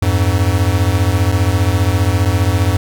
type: beating tone pair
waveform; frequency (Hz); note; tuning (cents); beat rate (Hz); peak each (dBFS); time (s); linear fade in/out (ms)
square; 87.31 / 102.31; F2 / G#2; 0 / -25; 15; -15; 0.02-2.77; 5
effects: none